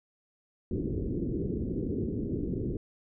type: low-pass noise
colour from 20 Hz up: white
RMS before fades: -32 dBFS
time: 0.71-2.77 s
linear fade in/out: 2 ms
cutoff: 410 Hz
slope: 48 dB/octave
effects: none